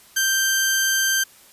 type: tone pair together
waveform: sawtooth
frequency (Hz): 1568 / 3136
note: G6 / G7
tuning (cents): 0 / 0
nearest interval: octave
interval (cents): 1200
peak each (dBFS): -16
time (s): 0.16-1.24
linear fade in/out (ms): 10
effects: white hiss -50 dBFS RMS until 1.52 s + resampled to 32000 Hz